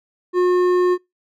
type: tone with hard clipping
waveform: sine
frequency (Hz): 360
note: F#4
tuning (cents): -47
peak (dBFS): -15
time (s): 0.33-0.98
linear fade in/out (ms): 50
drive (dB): 8
effects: noise-tail reverb RT60 0.2 s tail -25 dB re dry